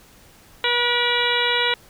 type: harmonic tone with a mistuned harmonic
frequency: 483.1 Hz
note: B4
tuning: 38 cents flat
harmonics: 1 / 2 / 3 / 4 / 5 / 6 / 7 / 8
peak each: -26 / -26 / -26 / -26 / -26 / -26 / -26 / -26 dBFS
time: 0.64-1.74 s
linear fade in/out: 2 ms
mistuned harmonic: 5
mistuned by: -50 cents
effects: pink hiss -50 dBFS RMS until 1.89 s